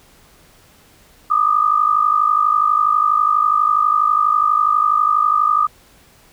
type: tone pair together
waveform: sine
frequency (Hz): 1192.3 / 1244.5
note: D6 / D#6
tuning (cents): +26 / 0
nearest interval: minor second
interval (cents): 74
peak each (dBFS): -15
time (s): 1.3-5.67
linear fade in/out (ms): 10
effects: pink hiss -50 dBFS RMS until 6.32 s